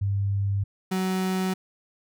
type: tone pair in turn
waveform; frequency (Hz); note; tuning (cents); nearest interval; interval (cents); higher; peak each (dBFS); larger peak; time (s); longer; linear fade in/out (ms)
sine / 35% pulse; 99.5 / 187.18; G2 / F#3; +26 / +20; major seventh; 1094; second; -22; neither; 0.01-0.64 / 0.91-1.54; neither; 10
effects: none